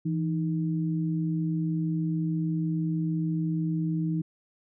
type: tone pair together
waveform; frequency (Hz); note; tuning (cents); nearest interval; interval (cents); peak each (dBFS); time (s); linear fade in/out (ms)
sine; 164.81 / 311.1; E3 / D#4; 0 / 0; major seventh; 1100; -26 / -31; 0.05-4.22; 10
effects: none